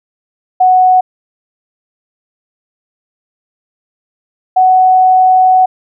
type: tone pair in turn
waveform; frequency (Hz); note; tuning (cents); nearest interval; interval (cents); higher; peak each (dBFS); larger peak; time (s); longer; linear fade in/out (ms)
sine; 740 / 744.7; F#5 / F#5; 0 / +11; unison; 11; second; -4; neither; 0.6-1.01 / 4.56-5.66; second; 10
effects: none